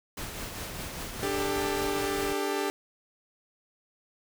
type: noise with tremolo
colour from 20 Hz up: pink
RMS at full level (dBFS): -36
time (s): 0.17-2.33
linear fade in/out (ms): 5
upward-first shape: triangle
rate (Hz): 5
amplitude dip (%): 40
type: chord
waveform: sawtooth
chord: D suspended fourth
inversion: none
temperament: equal with one note detuned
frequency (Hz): 293.7 / 395.9 / 440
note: D4 / G4 / A4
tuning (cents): 0 / +17 / 0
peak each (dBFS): -30 / -26 / -31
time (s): 1.23-2.7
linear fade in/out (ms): 0
effects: none